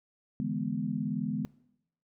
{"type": "chord", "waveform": "sine", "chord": "E dominant seventh", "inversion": "third", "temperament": "equal", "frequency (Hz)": [146.83, 164.81, 207.7, 246.9], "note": ["D3", "E3", "G#3", "B3"], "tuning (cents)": [0, 0, 0, 0], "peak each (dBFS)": [-37, -37, -33, -34], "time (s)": [0.4, 1.45], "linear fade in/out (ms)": 0, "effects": ["noise-tail reverb RT60 0.8 s tail -22 dB re dry"]}